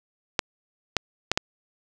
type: clicks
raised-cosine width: 0.2 ms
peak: -3 dBFS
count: 4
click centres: 0.392 / 0.967 / 1.316 / 1.375 s
effects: none